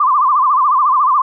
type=tone with vibrato; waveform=sine; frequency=1105 Hz; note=C#6; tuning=6 cents flat; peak=-9 dBFS; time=0-1.22 s; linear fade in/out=5 ms; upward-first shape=sine; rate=14 Hz; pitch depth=160 cents each way; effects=none